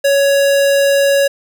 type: tone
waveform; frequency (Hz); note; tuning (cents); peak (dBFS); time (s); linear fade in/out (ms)
square; 558; C#5; +11; -10; 0.04-1.28; 10
effects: none